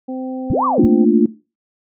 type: harmonic tone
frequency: 258.7 Hz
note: C4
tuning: 19 cents flat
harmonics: 1 / 2 / 3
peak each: -23 / -30 / -34 dBFS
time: 0.08-1.05 s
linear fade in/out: 10 ms
type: linear two-way sweep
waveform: sine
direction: up then down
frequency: 57.6 to 1199 to 57.6 Hz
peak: -14 dBFS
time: 0.5-0.85 s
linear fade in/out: 0 ms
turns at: 0.65 s
type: chord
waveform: sine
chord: Bb major seventh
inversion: third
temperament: equal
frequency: 220 / 233.1 / 293.7 / 349.2 Hz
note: A3 / Bb3 / D4 / F4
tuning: 0 / 0 / 0 / 0 cents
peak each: -15 dBFS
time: 0.78-1.26 s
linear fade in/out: 5 ms
effects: noise-tail reverb RT60 0.3 s tail -18 dB re dry